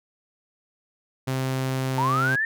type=tone; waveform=sawtooth; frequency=131.4 Hz; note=C3; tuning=8 cents sharp; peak=-20 dBFS; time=1.27-2.36 s; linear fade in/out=10 ms
type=linear sweep; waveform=sine; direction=up; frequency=880 to 1832 Hz; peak=-21 dBFS; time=1.98-2.45 s; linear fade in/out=2 ms
effects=none